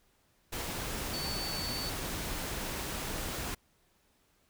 sine tone in noise, 4497 Hz, C#8, 24 cents sharp, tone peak -37 dBFS, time 1.13-1.9 s, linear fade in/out 10 ms, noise pink, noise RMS -37 dBFS, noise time 0.52-3.55 s, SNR -3 dB, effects pink hiss -70 dBFS RMS until 4.49 s

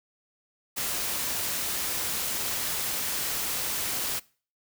white noise, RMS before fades -30 dBFS, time 0.76-4.2 s, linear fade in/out 20 ms, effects noise-tail reverb RT60 0.4 s tail -22 dB re dry

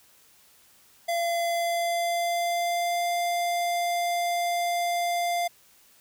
square tone with pitch glide, 683 to 696.1 Hz, F5 to F5, -39 to -6 cents, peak -25 dBFS, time 1.08-5.48 s, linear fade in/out 10 ms, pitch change +33 cents, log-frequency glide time 1.45-3.06 s, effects white hiss -58 dBFS RMS until 6 s

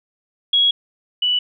sine tone pair in turn, 3322 / 2960 Hz, G#7 / F#7, 0 / 0 cents, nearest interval major second, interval 200 cents, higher first, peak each -12 / -15 dBFS, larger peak first, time 0.53-0.71 / 1.22-1.39 s, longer first, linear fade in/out 5 ms, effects none

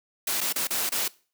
white noise with dropouts, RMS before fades -27 dBFS, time 0.27-1.08 s, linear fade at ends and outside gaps 5 ms, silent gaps 0.407-0.411 / 0.527-0.558 / 0.672-0.705 / 0.893-0.919 s, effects noise-tail reverb RT60 0.4 s tail -22 dB re dry + high-pass 200 Hz 12 dB/octave

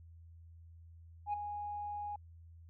sine tone with ADSR envelope, 827 Hz, G#5, 8 cents flat, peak -29 dBFS, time 1.26-2.16 s, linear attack 75 ms, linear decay 8 ms, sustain -9 dB, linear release 4 ms, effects tanh soft clip ceiling -30 dBFS + added 83 Hz sine -53 dBFS peak until 2.69 s

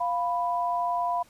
sine tone pair together, 699.3 / 989 Hz, F5 / B5, +2 / +2 cents, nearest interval tritone, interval 600 cents, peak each -27 dBFS, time 0-1.23 s, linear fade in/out 10 ms, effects pink hiss -58 dBFS RMS until 1.29 s + resampled to 32000 Hz

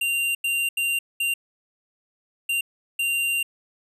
square tone bursts at uneven times, 2776 Hz, F7, 11 cents flat, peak -22 dBFS, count 6, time 0.01-0.35 / 0.44-0.69 / 0.77-0.99 / 1.2-1.34 / 2.49-2.61 / 2.99-3.43 s, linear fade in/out 5 ms, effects resampled to 32000 Hz

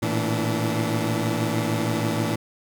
20% pulse tone cluster, 111.4 / 117.8 / 163.2 / 288.3 Hz, A2 / A#2 / E3 / D4, +22 / +19 / -17 / -32 cents, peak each -21 / -25 / -23 / -24 dBFS, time 0.02-2.36 s, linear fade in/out 10 ms, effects none

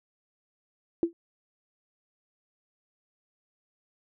sine tone with exponential decay, 337.1 Hz, E4, 39 cents sharp, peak -17 dBFS, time 1.03-1.13 s, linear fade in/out 1 ms, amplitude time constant 20 ms, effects none

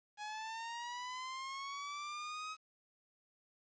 sawtooth linear sweep, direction up, 830.6 to 1276 Hz, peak -38 dBFS, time 0.17-2.57 s, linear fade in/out 50 ms, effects resampled to 16000 Hz + 11-bit

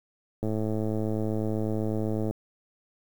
click train, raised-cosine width 2 ms, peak -17 dBFS, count 204, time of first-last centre 0.43-2.31 s, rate 108 Hz, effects 8-bit

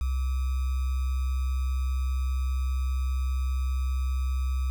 sine tone with sample-and-hold, 65 Hz, C2, 11 cents flat, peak -24 dBFS, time 0.01-4.7 s, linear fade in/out 0 ms, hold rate 1225 Hz, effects none

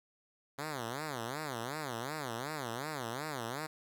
5% pulse tone with vibrato, 133.5 Hz, C3, 35 cents sharp, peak -26 dBFS, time 0.58-3.67 s, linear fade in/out 10 ms, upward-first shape sine, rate 2.7 Hz, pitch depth 280 cents each way, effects none

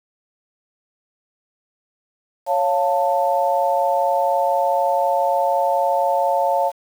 sine chord, Db augmented, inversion none, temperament equal with one note detuned, 554.4 / 698.5 / 887.1 Hz, Db5 / F5 / A5, 0 / 0 / +14 cents, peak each -20 dBFS, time 2.46-6.72 s, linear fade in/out 50 ms, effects 7-bit

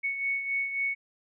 sine beating tone pair, 2217 / 2220.7 Hz, C#7 / C#7, 0 / +3 cents, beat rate 3.7 Hz, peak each -28 / -36 dBFS, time 0.03-0.95 s, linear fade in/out 20 ms, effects none

